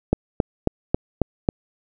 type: click train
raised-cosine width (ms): 2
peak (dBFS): -3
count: 6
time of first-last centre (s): 0.13-1.489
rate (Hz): 3.68
effects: none